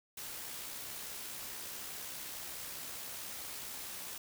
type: noise with amplitude modulation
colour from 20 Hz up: white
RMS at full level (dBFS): -43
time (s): 0.17-4.18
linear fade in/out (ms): 5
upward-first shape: sine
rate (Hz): 64.7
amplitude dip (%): 25
effects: none